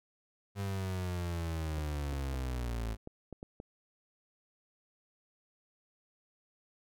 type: linear sweep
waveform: 35% pulse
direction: down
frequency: 100.4 to 53.8 Hz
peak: -32 dBFS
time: 0.55-2.97 s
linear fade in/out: 50 ms
type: clicks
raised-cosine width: 2 ms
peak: -30 dBFS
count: 7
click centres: 1.783 / 2.129 / 2.341 / 3.074 / 3.327 / 3.429 / 3.601 s
effects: none